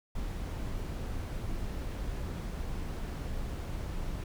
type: noise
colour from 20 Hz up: brown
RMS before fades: -36 dBFS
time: 0.15-4.24 s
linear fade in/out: 5 ms
effects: none